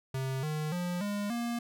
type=tone with pitch steps; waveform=square; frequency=132.6 / 153.2 / 177 / 204.5 / 236.3 Hz; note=C3 / D#3 / F3 / G#3 / A#3; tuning=+23 / -27 / +23 / -26 / +24 cents; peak=-32 dBFS; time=0.14-1.59 s; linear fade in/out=5 ms; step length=290 ms; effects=none